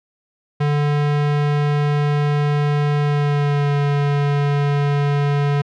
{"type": "tone with pitch glide", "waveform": "square", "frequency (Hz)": [146.4, 143.55], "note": ["D3", "D3"], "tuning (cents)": [-5, -39], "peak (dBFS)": -16, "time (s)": [0.6, 5.62], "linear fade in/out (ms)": 10, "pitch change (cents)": -34, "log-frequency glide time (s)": [3, 3.75], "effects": ["low-pass 3000 Hz 12 dB/octave"]}